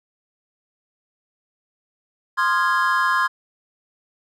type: chord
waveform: triangle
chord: F minor seventh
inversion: second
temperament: equal with one note detuned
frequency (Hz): 1046.5 / 1223.8 / 1396.9 / 1661.2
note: C6 / Eb6 / F6 / Ab6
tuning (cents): 0 / -29 / 0 / 0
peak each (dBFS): -18 / -24 / -23 / -20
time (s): 2.37-3.28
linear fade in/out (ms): 20
effects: none